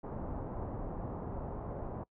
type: low-pass noise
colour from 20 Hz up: pink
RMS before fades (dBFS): -40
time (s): 0.03-2.04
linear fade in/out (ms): 10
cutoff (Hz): 960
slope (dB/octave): 24
effects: noise-tail reverb RT60 0.1 s tail -23 dB re dry